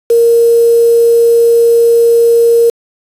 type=tone with quantisation; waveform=sine; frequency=466.2 Hz; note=A#4; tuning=in tune; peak=-4 dBFS; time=0.1-2.7 s; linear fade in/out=5 ms; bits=4; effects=resampled to 32000 Hz